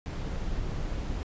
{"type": "noise", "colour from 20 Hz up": "brown", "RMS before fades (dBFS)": -32, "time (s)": [0.06, 1.23], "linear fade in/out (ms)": 0, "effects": ["resampled to 16000 Hz"]}